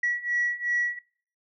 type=beating tone pair; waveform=sine; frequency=1930 / 1932.7 Hz; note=B6 / B6; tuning=-40 / -38 cents; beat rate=2.7 Hz; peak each=-28 / -26 dBFS; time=0.03-0.99 s; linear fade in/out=5 ms; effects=noise-tail reverb RT60 0.5 s tail -22 dB re dry + tanh soft clip ceiling -18 dBFS